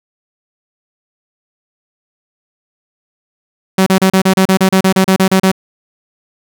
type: tone bursts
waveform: sawtooth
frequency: 189.6 Hz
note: F#3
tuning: 43 cents sharp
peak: -3 dBFS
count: 15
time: 3.78-5.516 s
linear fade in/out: 5 ms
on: 84 ms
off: 34 ms
effects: none